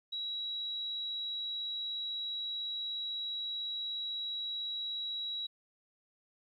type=tone; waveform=sine; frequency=3881 Hz; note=B7; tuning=31 cents flat; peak=-35 dBFS; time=0.12-5.47 s; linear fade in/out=10 ms; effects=12-bit